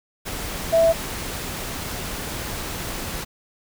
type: tone in noise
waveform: sine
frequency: 659.3 Hz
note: E5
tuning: in tune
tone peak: -13 dBFS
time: 0.72-0.93 s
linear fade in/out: 20 ms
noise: pink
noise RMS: -30 dBFS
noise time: 0.25-3.25 s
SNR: +14 dB
effects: none